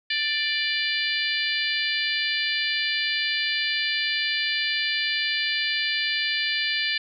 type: harmonic tone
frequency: 589 Hz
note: D5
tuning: 5 cents sharp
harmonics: 3 / 4 / 5 / 6 / 7 / 8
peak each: -28 / -29 / -30 / -31 / -31 / -32 dBFS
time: 0.1-6.98 s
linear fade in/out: 5 ms
effects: none